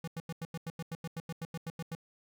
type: tone bursts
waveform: square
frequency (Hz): 164.81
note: E3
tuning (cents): 0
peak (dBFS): -37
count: 16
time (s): 0.04-1.951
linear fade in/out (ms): 2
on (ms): 36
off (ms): 89
effects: none